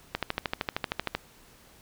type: click train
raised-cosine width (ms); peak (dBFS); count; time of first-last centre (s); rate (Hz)
0.3; -11; 14; 0.15-1.15; 13
effects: pink hiss -56 dBFS RMS until 1.81 s